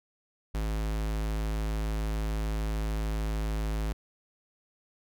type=tone; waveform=square; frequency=53.4 Hz; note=G#1; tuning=49 cents sharp; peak=-29 dBFS; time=0.54-3.93 s; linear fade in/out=10 ms; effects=none